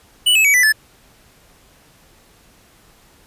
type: tone with pitch steps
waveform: square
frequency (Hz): 2960 / 2592 / 2269 / 1987 / 1739.8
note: F#7 / E7 / C#7 / B6 / A6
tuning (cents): 0 / -30 / +40 / +10 / -20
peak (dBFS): -11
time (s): 0.26-0.725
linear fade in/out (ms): 10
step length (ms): 93
effects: pink hiss -51 dBFS RMS until 3.26 s + resampled to 32000 Hz